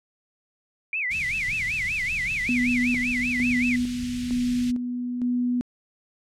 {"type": "tone with vibrato", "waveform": "sine", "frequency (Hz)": 2281, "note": "C#7", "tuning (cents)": 49, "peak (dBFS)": -24, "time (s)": [0.93, 3.76], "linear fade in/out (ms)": 2, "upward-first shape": "sine", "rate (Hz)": 5.2, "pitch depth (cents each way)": 260}
{"type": "band-stop noise", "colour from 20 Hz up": "pink", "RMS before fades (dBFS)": -37, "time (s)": [1.1, 4.72], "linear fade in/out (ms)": 20, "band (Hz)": [190, 2100], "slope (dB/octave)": 24}
{"type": "tone with tremolo", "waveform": "sine", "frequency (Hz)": 245.7, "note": "B3", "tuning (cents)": -9, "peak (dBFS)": -21, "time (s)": [2.49, 5.61], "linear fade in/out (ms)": 0, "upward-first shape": "square", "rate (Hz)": 1.1, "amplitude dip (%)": 45}
{"effects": ["low-pass 8000 Hz 12 dB/octave"]}